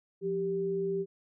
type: tone pair together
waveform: sine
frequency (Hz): 174.62 / 392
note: F3 / G4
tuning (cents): 0 / 0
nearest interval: octave + major second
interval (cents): 1400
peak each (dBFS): -37 / -29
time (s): 0.21-1.06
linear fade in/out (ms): 50
effects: none